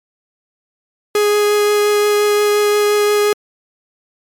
45% pulse tone with vibrato, 415.6 Hz, G#4, 1 cent sharp, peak -11 dBFS, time 1.15-3.33 s, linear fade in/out 2 ms, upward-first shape triangle, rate 5.7 Hz, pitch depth 9 cents each way, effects MP3 96 kbps

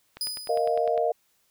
click train, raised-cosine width 0.3 ms, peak -24 dBFS, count 9, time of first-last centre 0.17-0.977 s, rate 9.91 Hz
sawtooth tone with exponential decay, 4978 Hz, D#8, in tune, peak -23 dBFS, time 0.21-0.95 s, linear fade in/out 1 ms, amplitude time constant 160 ms
sine chord, Bb suspended fourth, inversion none, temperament equal, 466.2 / 622.3 / 698.5 Hz, Bb4 / Eb5 / F5, 0 / 0 / 0 cents, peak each -26 dBFS, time 0.49-1.12 s, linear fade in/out 5 ms
effects white hiss -68 dBFS RMS until 1.5 s

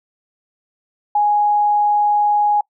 sine tone, 830.6 Hz, G#5, in tune, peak -12 dBFS, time 1.15-2.61 s, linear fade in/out 5 ms, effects noise-tail reverb RT60 0.1 s tail -25 dB re dry

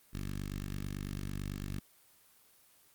10% pulse tone with notch filter, 49 Hz, G1, in tune, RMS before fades -39 dBFS, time 0.13-1.8 s, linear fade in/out 10 ms, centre 720 Hz, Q 0.53, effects white hiss -64 dBFS RMS until 2.94 s + Opus 24 kbps

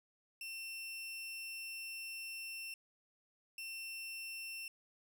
sawtooth tone bursts at uneven times, 2700 Hz, E7, 41 cents sharp, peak -40 dBFS, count 2, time 0.41-2.74 / 3.58-4.68 s, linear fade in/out 2 ms, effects none

